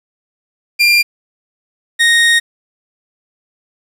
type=tone pair in turn; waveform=30% pulse; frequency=2390 / 1862.1 Hz; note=D7 / A#6; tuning=+30 / -2 cents; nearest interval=major third; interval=432 cents; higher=first; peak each=-5 dBFS; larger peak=neither; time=0.79-1.03 / 1.99-2.4 s; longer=second; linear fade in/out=20 ms; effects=low-pass 11000 Hz 12 dB/octave + 7-bit